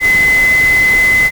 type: tone in noise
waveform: sine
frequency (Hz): 2033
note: B6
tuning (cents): +50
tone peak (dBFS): -7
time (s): 0-1.31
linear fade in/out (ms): 50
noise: pink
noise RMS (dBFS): -22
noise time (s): 0-1.31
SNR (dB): +12
effects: none